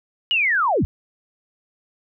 sine linear sweep, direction down, 2960 to 36.71 Hz, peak -16 dBFS, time 0.31-0.85 s, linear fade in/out 0 ms, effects none

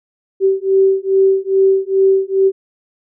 sine beating tone pair, 384.7 / 387.1 Hz, G4 / G4, -33 / -22 cents, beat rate 2.4 Hz, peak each -13 dBFS, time 0.4-2.52 s, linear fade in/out 50 ms, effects none

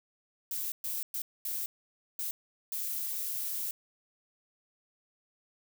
violet noise bursts at uneven times, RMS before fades -35 dBFS, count 6, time 0.51-0.72 / 0.84-1.03 / 1.14-1.22 / 1.45-1.66 / 2.19-2.31 / 2.72-3.71 s, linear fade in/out 2 ms, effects none

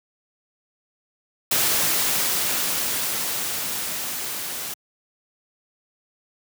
white noise with level ramp, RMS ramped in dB -20 to -31 dBFS, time 1.51-4.74 s, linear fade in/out 5 ms, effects high-pass 100 Hz 12 dB/octave

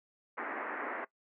white band-pass noise, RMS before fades -39 dBFS, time 0.37-1.05 s, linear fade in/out 10 ms, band 250 to 2000 Hz, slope 48 dB/octave, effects noise-tail reverb RT60 0.1 s tail -19 dB re dry

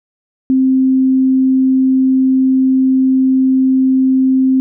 sine tone, 262.1 Hz, C4, 3 cents sharp, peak -8 dBFS, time 0.5-4.6 s, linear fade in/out 0 ms, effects none

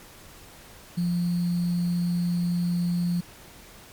sine tone with sample-and-hold, 174.61 Hz, F3, in tune, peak -22 dBFS, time 0.97-3.21 s, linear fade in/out 10 ms, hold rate 4410 Hz, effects pink hiss -48 dBFS RMS until 3.92 s + MP3 96 kbps

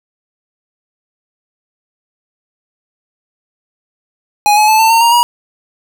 square tone with pitch steps, 830.6 / 850.5 / 870.9 / 891.8 / 913.1 / 935 / 957.4 Hz, G#5 / G#5 / A5 / A5 / A#5 / A#5 / A#5, 0 / +41 / -18 / +23 / -36 / +5 / +46 cents, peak -7 dBFS, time 4.46-5.23 s, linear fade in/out 0 ms, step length 110 ms, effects none

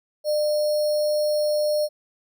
sine tone with sample-and-hold, 601 Hz, D5, 40 cents sharp, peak -19 dBFS, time 0.24-1.89 s, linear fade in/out 50 ms, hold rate 4900 Hz, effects none

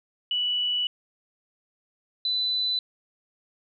sine tone pair in turn, 2954 / 3998 Hz, F#7 / B7, -3 / +20 cents, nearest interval perfect fourth, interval 523 cents, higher second, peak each -23 dBFS, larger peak neither, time 0.31-0.87 / 2.25-2.79 s, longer first, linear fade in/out 2 ms, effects none

